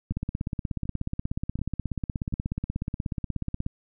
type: two click trains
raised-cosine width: 5 ms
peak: -16 / -23 dBFS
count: 60 / 4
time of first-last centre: 0.11-3.664 / 0.12-2.326 s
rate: 16.6 / 1.36 Hz
effects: none